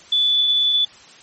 sine tone, 3468 Hz, A7, 26 cents flat, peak -14 dBFS, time 0.12-0.85 s, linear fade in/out 5 ms, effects white hiss -45 dBFS RMS until 1.22 s + MP3 32 kbps

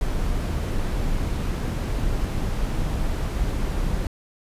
brown noise, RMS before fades -24 dBFS, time 0.01-4.07 s, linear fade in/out 2 ms, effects resampled to 32000 Hz

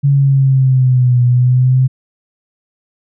sine linear two-way sweep, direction down then up, 141.4 to 122.4 to 130.7 Hz, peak -7 dBFS, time 0.03-1.88 s, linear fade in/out 20 ms, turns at 1.23 s, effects none

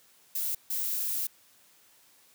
violet noise bursts at uneven times, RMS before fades -31 dBFS, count 2, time 0.35-0.55 / 0.7-1.27 s, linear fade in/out 5 ms, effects white hiss -61 dBFS RMS until 2.34 s + high-pass 100 Hz 12 dB/octave

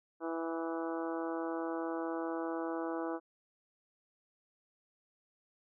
harmonic tone with a mistuned harmonic, 164.81 Hz, E3, in tune, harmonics 2 / 3 / 4 / 5 / 6 / 7 / 8 / 9, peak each -37 / -41 / -43 / -45 / -47 / -48 / -49 / -50 dBFS, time 0.2-3.2 s, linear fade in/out 50 ms, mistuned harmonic 8, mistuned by -32 cents, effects none

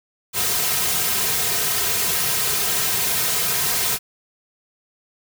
white noise with comb filter, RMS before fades -21 dBFS, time 0.33-3.99 s, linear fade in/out 50 ms, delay 3.5 ms, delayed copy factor -0.95, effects none

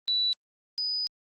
sine tone pair in turn, 3951 / 4978 Hz, B7 / D#8, 0 / 0 cents, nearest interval major third, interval 400 cents, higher second, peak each -23 / -27 dBFS, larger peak first, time 0.08-0.33 / 0.78-1.07 s, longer second, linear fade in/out 0 ms, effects Opus 24 kbps

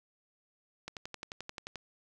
click train, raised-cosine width 0.2 ms, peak -23 dBFS, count 11, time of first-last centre 0.88-1.757 s, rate 11.4 Hz, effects none

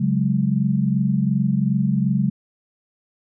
sine chord, C# suspended fourth, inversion none, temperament equal, 138.59 / 185 / 207.7 Hz, C#3 / F#3 / G#3, 0 / 0 / 0 cents, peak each -21 dBFS, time 0-2.3 s, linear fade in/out 10 ms, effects none

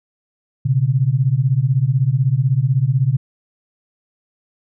sine beating tone pair, 123.47 / 139.47 Hz, B2 / C#3, 0 / +11 cents, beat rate 16 Hz, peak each -16 dBFS, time 0.65-3.17 s, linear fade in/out 10 ms, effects none

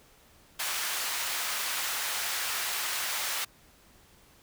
pink high-pass noise, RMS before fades -32 dBFS, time 0.59-3.45 s, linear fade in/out 10 ms, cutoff 1200 Hz, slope 12 dB/octave, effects pink hiss -59 dBFS RMS until 4.42 s

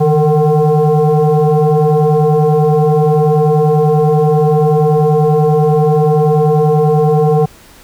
sine tone with frequency modulation, 146.83 Hz, D3, in tune, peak -7 dBFS, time 0-7.46 s, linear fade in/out 10 ms, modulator 304 Hz, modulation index 1.8, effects pink hiss -41 dBFS RMS until 7.83 s

